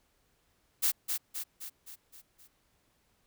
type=noise with echo; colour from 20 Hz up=blue; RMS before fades=-27 dBFS; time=0.82-0.92 s; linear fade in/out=20 ms; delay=260 ms; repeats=6; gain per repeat=-5 dB; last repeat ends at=2.48 s; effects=pink hiss -72 dBFS RMS until 3.26 s